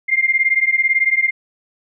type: beating tone pair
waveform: sine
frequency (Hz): 2100 / 2118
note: C7 / C7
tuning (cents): +6 / +21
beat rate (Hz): 18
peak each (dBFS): -16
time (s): 0.08-1.31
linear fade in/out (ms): 20
effects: none